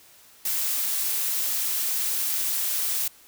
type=noise; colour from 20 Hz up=blue; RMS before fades=-26 dBFS; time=0.45-3.08 s; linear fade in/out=5 ms; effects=white hiss -53 dBFS RMS until 3.27 s